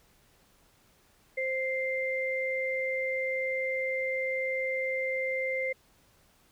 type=tone pair together; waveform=sine; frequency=523 / 2093 Hz; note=C5 / C7; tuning=-1 / 0 cents; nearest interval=2 octaves; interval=2401 cents; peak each=-31 / -31 dBFS; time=1.37-5.73 s; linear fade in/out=10 ms; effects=pink hiss -64 dBFS RMS until 6.51 s

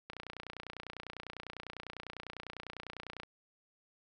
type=click train; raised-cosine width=0.3 ms; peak=-27 dBFS; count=95; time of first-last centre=0.1-3.233 s; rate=30 Hz; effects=none

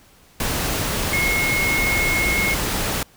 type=tone in noise; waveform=sine; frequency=2168 Hz; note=C#7; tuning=39 cents flat; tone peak=-19 dBFS; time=1.13-2.54 s; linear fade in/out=2 ms; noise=pink; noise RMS=-23 dBFS; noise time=0.4-3.03 s; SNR=+1 dB; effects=pink hiss -52 dBFS RMS until 3.16 s

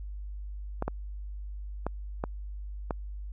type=clicks; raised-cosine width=1 ms; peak=-16 dBFS; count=5; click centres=0.824 / 0.88 / 1.866 / 2.239 / 2.908 s; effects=added 50 Hz sine -36 dBFS peak until 3.32 s

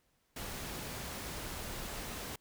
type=noise; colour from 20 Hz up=pink; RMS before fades=-42 dBFS; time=0.36-2.36 s; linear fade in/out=5 ms; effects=pink hiss -75 dBFS RMS until 2.4 s

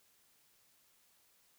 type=silence; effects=white hiss -70 dBFS RMS until 1.58 s

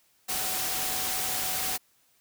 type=tone in noise; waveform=sine; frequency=751 Hz; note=F#5; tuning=26 cents sharp; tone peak=-40 dBFS; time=0.28-1.78 s; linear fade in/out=20 ms; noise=white; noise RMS=-30 dBFS; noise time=0.28-1.78 s; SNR=-13 dB; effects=white hiss -66 dBFS RMS until 2.2 s

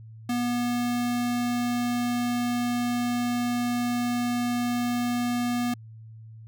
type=tone; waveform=square; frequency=242.3 Hz; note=B3; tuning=33 cents flat; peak=-25 dBFS; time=0.29-5.74 s; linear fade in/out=5 ms; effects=added 111 Hz sine -42 dBFS peak until 6.47 s

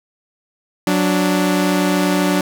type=tone pair together; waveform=sawtooth; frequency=184.26 / 292.5 Hz; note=F#3 / D4; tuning=-7 / -7 cents; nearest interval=minor sixth; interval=800 cents; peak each=-13 dBFS; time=0.87-2.41 s; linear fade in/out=2 ms; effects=none

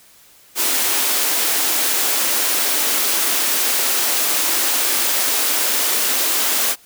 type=high-pass noise; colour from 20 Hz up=white; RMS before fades=-18 dBFS; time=0.55-6.76 s; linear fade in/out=50 ms; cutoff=240 Hz; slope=48 dB/octave; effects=white hiss -49 dBFS RMS until 6.85 s

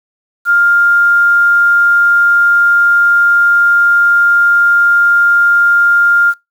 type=tone with quantisation; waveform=sine; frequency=1402 Hz; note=F6; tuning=6 cents sharp; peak=-6 dBFS; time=0.45-6.34 s; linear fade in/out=50 ms; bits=6; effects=noise-tail reverb RT60 0.2 s tail -24 dB re dry

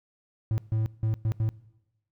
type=tone bursts at uneven times; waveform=triangle; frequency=110 Hz; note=A2; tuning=in tune; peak=-21 dBFS; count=5; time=0.51-0.58 / 0.72-0.86 / 1.03-1.14 / 1.25-1.32 / 1.4-1.49 s; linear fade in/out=0 ms; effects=noise-tail reverb RT60 1.0 s tail -21 dB re dry

